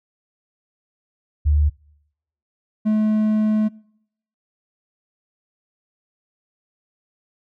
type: tone pair in turn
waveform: sine / triangle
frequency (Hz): 74.2 / 214.9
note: D2 / A3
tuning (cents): +18 / -41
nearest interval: octave + tritone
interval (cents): 1841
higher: second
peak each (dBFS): -13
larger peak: neither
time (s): 1.45-1.7 / 2.85-3.69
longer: second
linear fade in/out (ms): 20
effects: noise-tail reverb RT60 0.8 s tail -26 dB re dry